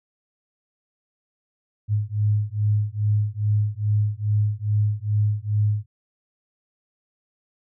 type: beating tone pair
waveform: sine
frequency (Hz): 103.83 / 106.23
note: G#2 / G#2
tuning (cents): 0 / +40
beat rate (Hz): 2.4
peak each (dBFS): -22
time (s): 1.88-5.86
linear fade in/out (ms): 50
effects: none